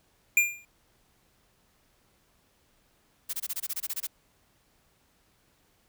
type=tone with exponential decay; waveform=square; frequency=2400 Hz; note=D7; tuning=37 cents sharp; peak=-16 dBFS; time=0.37-0.65 s; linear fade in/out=2 ms; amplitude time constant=59 ms
type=noise bursts; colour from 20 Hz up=blue; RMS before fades=-32 dBFS; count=12; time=3.29-4.071 s; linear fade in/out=10 ms; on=44 ms; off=23 ms
effects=pink hiss -67 dBFS RMS until 5.88 s